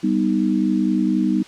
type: chord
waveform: sine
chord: G augmented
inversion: none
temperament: equal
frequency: 196 / 246.9 / 311.1 Hz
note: G3 / B3 / D#4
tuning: 0 / 0 / 0 cents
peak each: -20 / -21 / -20 dBFS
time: 0.03-1.43 s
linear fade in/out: 10 ms
effects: white hiss -43 dBFS RMS until 1.47 s + low-pass 5000 Hz 12 dB/octave